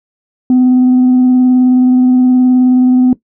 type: tone with vibrato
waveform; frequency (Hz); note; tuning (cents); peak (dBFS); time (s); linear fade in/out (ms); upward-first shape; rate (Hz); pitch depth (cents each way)
sine; 252.9; B3; +41; -3; 0.5-3.13; 2; sine; 19; 14
effects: noise-tail reverb RT60 0.1 s tail -17 dB re dry + tanh soft clip ceiling -3 dBFS